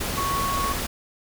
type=tone in noise; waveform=sine; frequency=1108.7 Hz; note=C#6; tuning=in tune; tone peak=-24 dBFS; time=0.17-0.73 s; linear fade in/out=10 ms; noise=pink; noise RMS=-28 dBFS; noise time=0-0.87 s; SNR=+1 dB; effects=none